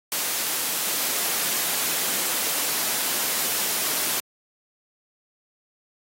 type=noise; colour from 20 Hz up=white; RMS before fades=-25 dBFS; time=0.12-4.2 s; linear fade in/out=0 ms; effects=high-pass 200 Hz 12 dB/octave + AAC 48 kbps